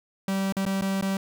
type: tone with dropouts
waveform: 45% pulse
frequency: 193.8 Hz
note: G3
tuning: 20 cents flat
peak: -24 dBFS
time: 0.28-1.17 s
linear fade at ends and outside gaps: 2 ms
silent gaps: 0.524-0.567 / 0.653-0.663 / 0.812-0.821 / 1.012-1.024 s
effects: none